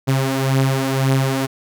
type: beating tone pair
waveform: sawtooth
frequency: 133.4 / 135.3 Hz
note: C3 / C#3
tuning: +34 / -42 cents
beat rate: 1.9 Hz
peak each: -13 / -17 dBFS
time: 0.07-1.47 s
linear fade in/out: 20 ms
effects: none